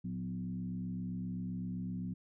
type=tone with frequency modulation; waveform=sine; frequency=180.2 Hz; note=F#3; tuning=45 cents flat; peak=-36 dBFS; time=0.04-2.14 s; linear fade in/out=10 ms; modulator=67.7 Hz; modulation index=0.93; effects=none